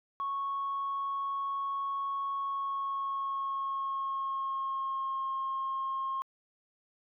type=tone with pitch glide; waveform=sine; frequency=1104 to 1072 Hz; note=C#6 to C6; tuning=-7 to +42 cents; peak=-30 dBFS; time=0.2-6.22 s; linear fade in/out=0 ms; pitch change=-51 cents; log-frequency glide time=2.37-5.31 s; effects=tanh soft clip ceiling -27 dBFS